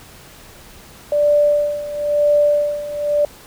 sine tone with tremolo, 587.3 Hz, D5, in tune, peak -10 dBFS, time 1.12-3.25 s, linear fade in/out 2 ms, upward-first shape sine, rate 1 Hz, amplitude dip 80%, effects pink hiss -42 dBFS RMS until 3.46 s

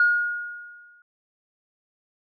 sine tone with exponential decay, 1435 Hz, F6, 47 cents sharp, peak -13 dBFS, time 0-1.02 s, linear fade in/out 2 ms, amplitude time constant 220 ms, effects tanh soft clip ceiling -9 dBFS

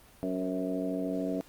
harmonic tone with a mistuned harmonic, 93 Hz, F#2, 9 cents sharp, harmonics 2 / 3 / 4 / 5 / 6 / 7, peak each -37 / -32 / -42 / -38 / -41 / -37 dBFS, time 0.23-1.41 s, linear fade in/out 0 ms, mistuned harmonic 6, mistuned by -43 cents, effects pink hiss -57 dBFS RMS until 1.48 s + Opus 32 kbps

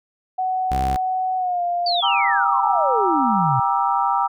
sine tone with pitch glide, 746 to 700.1 Hz, F#5 to F5, +14 to +4 cents, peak -19 dBFS, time 0.38-2.01 s, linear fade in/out 10 ms, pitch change -110 cents, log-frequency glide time 1.37-1.62 s
sawtooth tone, 66.1 Hz, C2, 18 cents sharp, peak -19 dBFS, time 0.71-0.96 s, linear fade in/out 0 ms
sine exponential sweep, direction down, 4699 to 120 Hz, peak -20 dBFS, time 1.86-3.6 s, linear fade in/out 5 ms
sine chord, E half-diminished seventh, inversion first, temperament just, 791.1 / 949.3 / 1186.7 / 1318.5 Hz, G5 / Bb5 / D6 / E6, +16 / +31 / +18 / 0 cents, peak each -21 / -21 / -24 / -24 dBFS, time 2.02-4.28 s, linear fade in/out 20 ms
effects none

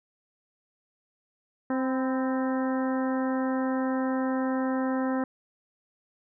harmonic tone with a mistuned harmonic, 261.6 Hz, C4, in tune, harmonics 1 / 2 / 3 / 4 / 5 / 6 / 7, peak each -26 / -32 / -36 / -38 / -40 / -42 / -43 dBFS, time 1.7-5.24 s, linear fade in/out 2 ms, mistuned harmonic 4, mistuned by -42 cents, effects none

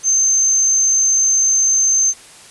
sine tone, 6272 Hz, G8, in tune, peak -11 dBFS, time 0.03-2.14 s, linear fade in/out 50 ms, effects white hiss -41 dBFS RMS until 2.5 s + resampled to 24000 Hz

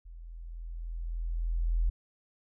sine tone with level ramp, 41.74 Hz, E1, 22 cents sharp, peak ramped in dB -44 to -23 dBFS, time 0.05-1.9 s, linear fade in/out 10 ms, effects none

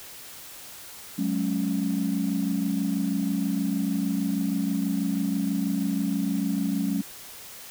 sine chord, F# suspended second, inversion none, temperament equal with one note detuned, 185 / 211.3 / 277.2 Hz, F#3 / G#3 / C#4, 0 / +30 / 0 cents, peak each -27 dBFS, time 1.18-7.02 s, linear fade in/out 10 ms, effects tanh soft clip ceiling -16 dBFS + white hiss -43 dBFS RMS until 7.7 s

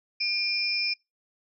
sine tone cluster, 2402 / 5000 / 5290 Hz, D7 / D#8 / E8, +38 / +8 / +5 cents, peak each -28 / -31 / -29 dBFS, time 0.2-0.94 s, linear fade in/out 10 ms, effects noise-tail reverb RT60 0.2 s tail -24 dB re dry

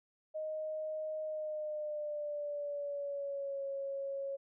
sine tone with pitch glide, 622 to 550.9 Hz, D#5 to C#5, -1 to -11 cents, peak -36 dBFS, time 0.34-4.37 s, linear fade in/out 20 ms, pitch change -210 cents, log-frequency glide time 1.23-3.64 s, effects none

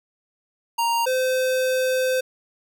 square tone pair in turn, 932.3 / 515 Hz, A#5 / C5, 0 / -28 cents, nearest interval minor seventh, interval 1028 cents, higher first, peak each -20 dBFS, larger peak neither, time 0.78-1.06 / 1.06-2.21 s, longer second, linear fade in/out 10 ms, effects none

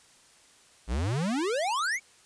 square exponential sweep, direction up, 51.91 to 2348 Hz, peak -27 dBFS, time 0.87-2 s, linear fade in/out 50 ms, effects white hiss -58 dBFS RMS until 2.25 s + resampled to 22050 Hz

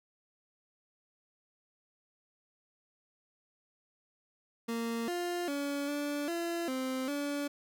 30% pulse tone with pitch steps, 231 / 351.1 / 283.9 / 290.1 / 339.6 / 260.2 / 287.2 Hz, A#3 / F4 / C#4 / D4 / F4 / C4 / D4, -16 / +9 / +41 / -21 / -48 / -9 / -39 cents, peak -30 dBFS, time 4.68-7.48 s, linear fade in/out 10 ms, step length 400 ms, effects none

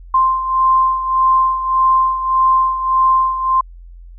sine beating tone pair, 1046.5 / 1048.2 Hz, C6 / C6, 0 / +3 cents, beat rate 1.7 Hz, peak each -12 / -18 dBFS, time 0.14-3.61 s, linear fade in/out 5 ms, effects added 43 Hz sine -34 dBFS peak until 4.18 s

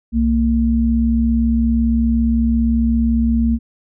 sine tone pair together, 64 / 229.4 Hz, C2 / A#3, -38 / -28 cents, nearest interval octave + minor seventh, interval 2210 cents, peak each -17 / -14 dBFS, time 0.12-3.59 s, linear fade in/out 50 ms, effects none

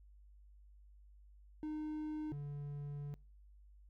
triangle tone pair in turn, 306.5 / 144.31 Hz, D#4 / D3, -26 / -30 cents, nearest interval octave + minor second, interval 1304 cents, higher first, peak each -37 / -39 dBFS, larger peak first, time 1.63-2.32 / 2.32-3.14 s, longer second, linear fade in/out 0 ms, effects noise-tail reverb RT60 0.5 s tail -26 dB re dry + added 50 Hz sine -58 dBFS peak until 3.89 s

